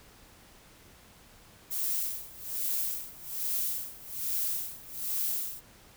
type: noise with tremolo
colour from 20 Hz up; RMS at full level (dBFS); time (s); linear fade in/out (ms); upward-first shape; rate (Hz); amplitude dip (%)
violet; -30; 1.7-5.61; 20; sine; 1.2; 90
effects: pink hiss -56 dBFS RMS until 5.96 s